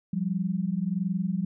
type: tone pair together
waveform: sine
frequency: 174.62 / 196 Hz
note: F3 / G3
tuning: 0 / 0 cents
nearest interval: major second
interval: 200 cents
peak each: -28 dBFS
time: 0.13-1.45 s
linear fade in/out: 5 ms
effects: none